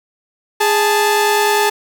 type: tone pair together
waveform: sawtooth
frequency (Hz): 413.2 / 876.3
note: G#4 / A5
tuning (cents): -9 / -7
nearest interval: octave + minor second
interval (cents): 1302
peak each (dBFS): -11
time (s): 0.6-1.7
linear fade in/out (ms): 10
effects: 7-bit